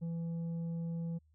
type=tone with tanh clipping; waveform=sine; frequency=167 Hz; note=E3; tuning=23 cents sharp; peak=-36 dBFS; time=0.01-1.19 s; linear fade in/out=20 ms; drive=5 dB; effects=added 77 Hz sine -65 dBFS peak until 1.34 s